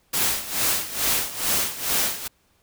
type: noise with tremolo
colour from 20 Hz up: white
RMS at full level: -21 dBFS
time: 0.13-2.28 s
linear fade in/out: 10 ms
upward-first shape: sine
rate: 2.3 Hz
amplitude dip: 80%
effects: pink hiss -64 dBFS RMS until 2.62 s